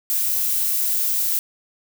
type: noise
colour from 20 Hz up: violet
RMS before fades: -21 dBFS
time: 0.1-1.39 s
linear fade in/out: 0 ms
effects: none